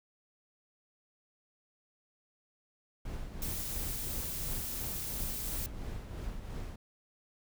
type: noise with tremolo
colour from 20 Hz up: brown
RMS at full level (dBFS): -38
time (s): 3.05-6.76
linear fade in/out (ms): 5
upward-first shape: triangle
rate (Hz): 2.9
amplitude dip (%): 55
type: noise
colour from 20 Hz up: blue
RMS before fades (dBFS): -39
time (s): 3.42-5.66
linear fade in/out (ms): 0
effects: none